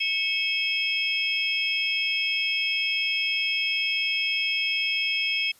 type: tone cluster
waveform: sine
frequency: 2215 / 2592 / 3244 / 5190 Hz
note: C#7 / E7 / G#7 / E8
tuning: -2 / -30 / -41 / -28 cents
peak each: -31 / -26 / -28 / -33 dBFS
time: 0-5.52 s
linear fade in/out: 10 ms
effects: white hiss -57 dBFS RMS until 5.59 s + resampled to 32000 Hz